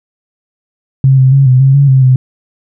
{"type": "tone with pitch steps", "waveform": "sine", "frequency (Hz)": [134, 131, 137.3, 127.8, 134.8, 140.6, 132.4, 129], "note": ["C3", "C3", "C#3", "C3", "C#3", "C#3", "C3", "C3"], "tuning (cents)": [42, 2, -16, -40, -48, 25, 21, -24], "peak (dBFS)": -3, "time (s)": [1.04, 2.16], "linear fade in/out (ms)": 2, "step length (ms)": 140, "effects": []}